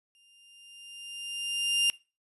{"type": "tone with exponential growth", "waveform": "40% pulse", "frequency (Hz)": 2800, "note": "F7", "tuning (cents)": 4, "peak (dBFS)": -20, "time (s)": [0.15, 1.9], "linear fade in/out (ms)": 0, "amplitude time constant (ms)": 380, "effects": ["noise-tail reverb RT60 0.3 s tail -21 dB re dry", "resampled to 32000 Hz"]}